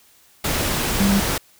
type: tone in noise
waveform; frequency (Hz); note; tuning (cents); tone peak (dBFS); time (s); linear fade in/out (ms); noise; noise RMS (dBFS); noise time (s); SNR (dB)
sine; 198.3; G3; +20; -15; 1-1.2; 5; pink; -22; 0.44-1.38; +4
effects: white hiss -54 dBFS RMS until 1.59 s